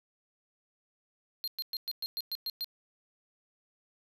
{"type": "tone bursts", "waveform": "square", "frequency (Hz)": 4200, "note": "C8", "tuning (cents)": 6, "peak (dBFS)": -33, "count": 9, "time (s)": [1.44, 2.644], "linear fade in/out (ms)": 0, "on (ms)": 36, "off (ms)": 110, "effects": []}